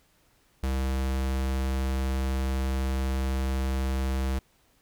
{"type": "tone", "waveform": "square", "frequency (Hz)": 66, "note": "C2", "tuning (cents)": 16, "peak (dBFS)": -26, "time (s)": [0.63, 4.39], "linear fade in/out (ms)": 5, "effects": ["pink hiss -65 dBFS RMS until 4.81 s"]}